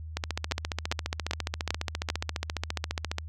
two click trains, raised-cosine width 0.2 ms, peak -12 / -9 dBFS, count 45 / 5, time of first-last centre 0.17-3.184 / 0.52-2.101 s, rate 14.6 / 2.53 Hz, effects added 79 Hz sine -37 dBFS peak until 3.28 s

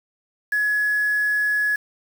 sine tone with quantisation, 1690 Hz, G#6, 30 cents sharp, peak -18 dBFS, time 0.52-1.76 s, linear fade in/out 5 ms, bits 6, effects none

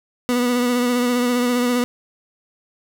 30% pulse tone with vibrato, 245.1 Hz, B3, 13 cents flat, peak -14 dBFS, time 0.29-1.84 s, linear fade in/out 0 ms, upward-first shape triangle, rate 15 Hz, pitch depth 33 cents each way, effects none

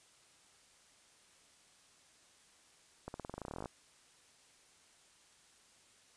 accelerating click train, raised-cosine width 1 ms, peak -28 dBFS, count 18, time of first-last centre 3.08-3.658 s, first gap 61 ms, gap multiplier 0.92, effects white hiss -65 dBFS RMS until 6.16 s + resampled to 22050 Hz

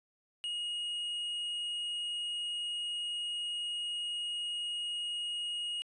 sine tone with tanh clipping, 2878 Hz, F#7, 49 cents flat, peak -35 dBFS, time 0.44-5.82 s, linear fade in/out 0 ms, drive 5 dB, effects resampled to 24000 Hz

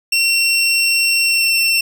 25% pulse tone with pitch glide, 2724 to 2705 Hz, F7 to E7, -44 to +44 cents, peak -9 dBFS, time 0.12-1.81 s, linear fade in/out 5 ms, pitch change -12 cents, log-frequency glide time 1.23-1.5 s, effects none

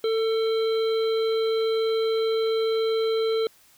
harmonic tone with a mistuned harmonic, 446.5 Hz, A4, 25 cents sharp, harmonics 1 / 3 / 5 / 7 / 9, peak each -21 / -36 / -42 / -38 / -37 dBFS, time 0.04-3.47 s, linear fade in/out 2 ms, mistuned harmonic 7, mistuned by +25 cents, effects white hiss -57 dBFS RMS until 3.77 s

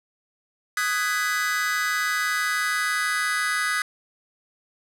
45% pulse chord, G# minor seventh, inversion second, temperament just, 1245.9 / 1495.1 / 1661.2 / 1993.5 Hz, D#6 / F#6 / G#6 / B6, +2 / +18 / 0 / +16 cents, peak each -28 dBFS, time 0.77-3.82 s, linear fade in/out 2 ms, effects low-pass 12000 Hz 12 dB/octave

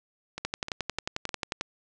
two click trains, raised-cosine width 0.2 ms, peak -18 / -12 dBFS, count 4 / 14, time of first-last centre 0.38-1.292 / 0.45-1.611 s, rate 3.29 / 11.2 Hz, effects resampled to 22050 Hz + 8-bit

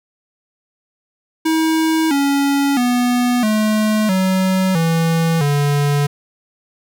square tone with pitch steps, 320 / 280.2 / 245.3 / 214.8 / 188.09 / 164.69 / 144.2 Hz, D#4 / C#4 / B3 / A3 / F#3 / E3 / D3, +49 / +19 / -12 / -41 / +29 / -1 / -31 cents, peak -14 dBFS, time 1.45-6.07 s, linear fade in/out 10 ms, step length 660 ms, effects none

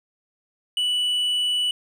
triangle tone with hard clipping, 2960 Hz, F#7, in tune, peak -21 dBFS, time 0.77-1.71 s, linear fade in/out 2 ms, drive 6 dB, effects none

